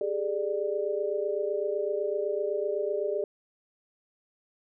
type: tone cluster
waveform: sine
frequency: 398.4 / 426.3 / 593 Hz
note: G4 / G#4 / D5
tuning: +28 / +45 / +17 cents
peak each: -31 dBFS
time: 0.01-3.24 s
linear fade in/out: 2 ms
effects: none